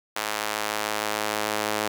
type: tone with high-pass filter sweep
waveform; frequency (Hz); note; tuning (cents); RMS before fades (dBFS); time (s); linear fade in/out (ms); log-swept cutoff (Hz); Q
sawtooth; 106.4; G#2; +42; -28; 0.16-1.88; 5; 880 to 470; 0.71
effects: none